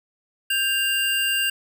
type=tone pair together; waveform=square; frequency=1586 / 2796 Hz; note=G6 / F7; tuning=+20 / +1 cents; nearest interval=minor seventh; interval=981 cents; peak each=-26 / -22 dBFS; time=0.5-1.5 s; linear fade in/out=5 ms; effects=none